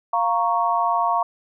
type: chord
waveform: sine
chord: Bb minor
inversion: second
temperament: equal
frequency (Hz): 698.5 / 932.3 / 1108.7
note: F5 / Bb5 / Db6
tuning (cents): 0 / 0 / 0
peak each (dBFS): -22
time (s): 0.13-1.23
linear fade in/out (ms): 5
effects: none

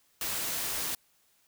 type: noise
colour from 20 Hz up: white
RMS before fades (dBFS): -33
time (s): 0.21-0.95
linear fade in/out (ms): 2
effects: white hiss -68 dBFS RMS until 1.47 s

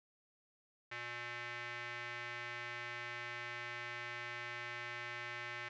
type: tone with band-pass filter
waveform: square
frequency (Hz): 120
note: B2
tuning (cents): -49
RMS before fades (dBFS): -45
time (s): 0.91-5.69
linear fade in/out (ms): 10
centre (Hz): 2000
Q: 2.5
effects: resampled to 16000 Hz + 11-bit

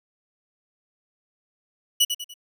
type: tone with echo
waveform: sawtooth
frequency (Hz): 2943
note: F#7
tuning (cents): -10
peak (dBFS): -12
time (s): 2-2.05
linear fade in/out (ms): 10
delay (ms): 97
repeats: 3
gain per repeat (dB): -8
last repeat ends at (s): 2.341
effects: none

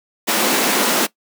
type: high-pass noise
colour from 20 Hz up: pink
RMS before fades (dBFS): -17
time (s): 0.27-1.07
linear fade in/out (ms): 20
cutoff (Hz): 200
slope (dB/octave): 48
effects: noise-tail reverb RT60 0.1 s tail -19 dB re dry

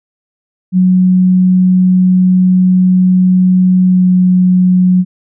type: tone with pitch glide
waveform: sine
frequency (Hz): 183.9 to 182.63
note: F#3 to F#3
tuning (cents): -10 to -22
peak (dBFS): -5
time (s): 0.72-5.05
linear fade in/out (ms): 50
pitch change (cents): -12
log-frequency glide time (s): 3.87-4.06
effects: none

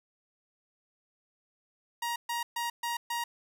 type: tone bursts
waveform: sawtooth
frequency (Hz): 944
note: A#5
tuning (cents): +22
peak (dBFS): -27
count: 5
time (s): 2.02-3.24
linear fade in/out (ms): 5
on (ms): 140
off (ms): 130
effects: none

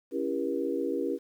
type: chord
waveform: sine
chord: C# diminished seventh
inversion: none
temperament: just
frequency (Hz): 277.2 / 332.6 / 399.1 / 479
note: C#4 / E4 / G4 / Bb4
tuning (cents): 0 / +16 / +31 / +47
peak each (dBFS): -33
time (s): 0.11-1.19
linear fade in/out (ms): 50
effects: 10-bit

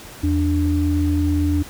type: tone pair together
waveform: sine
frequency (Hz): 82.42 / 293.7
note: E2 / D4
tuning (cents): 0 / 0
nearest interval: octave + minor seventh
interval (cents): 2200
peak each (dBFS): -18 / -19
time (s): 0.23-1.63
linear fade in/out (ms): 10
effects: pink hiss -39 dBFS RMS until 1.69 s

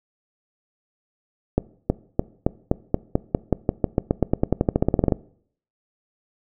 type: accelerating click train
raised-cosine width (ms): 2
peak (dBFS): -4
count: 27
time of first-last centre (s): 1.58-5.122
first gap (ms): 320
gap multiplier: 0.92
effects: noise-tail reverb RT60 0.6 s tail -21 dB re dry

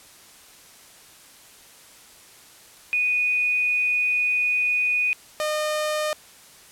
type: tone pair in turn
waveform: sine / sawtooth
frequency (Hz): 2476 / 609.9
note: D#7 / D#5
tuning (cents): -9 / -35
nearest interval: 2 octaves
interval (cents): 2426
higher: first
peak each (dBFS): -19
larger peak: neither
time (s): 2.93-5.13 / 5.4-6.13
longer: first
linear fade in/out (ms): 0
effects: white hiss -49 dBFS RMS until 6.71 s + low-pass 12000 Hz 12 dB/octave

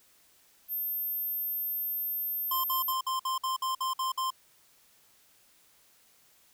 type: tone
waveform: sine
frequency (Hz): 13290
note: G#9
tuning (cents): 0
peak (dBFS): -30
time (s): 0.68-2.95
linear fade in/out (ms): 50
type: tone bursts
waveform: square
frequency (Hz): 1046.5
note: C6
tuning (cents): 0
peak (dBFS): -29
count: 10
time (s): 2.51-4.305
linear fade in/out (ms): 5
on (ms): 130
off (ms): 55
effects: white hiss -63 dBFS RMS until 6.53 s

